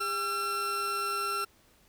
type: tone pair together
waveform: 40% pulse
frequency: 402.7 / 1354.5 Hz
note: G4 / E6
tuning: +47 / +47 cents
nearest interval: octave + major sixth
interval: 2100 cents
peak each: -38 / -29 dBFS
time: 0-1.45 s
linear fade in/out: 10 ms
effects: pink hiss -63 dBFS RMS until 1.88 s